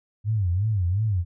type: tone with vibrato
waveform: sine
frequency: 98 Hz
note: G2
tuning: in tune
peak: -20 dBFS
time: 0.24-1.25 s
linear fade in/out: 50 ms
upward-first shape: sine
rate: 2.8 Hz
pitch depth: 220 cents each way
effects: none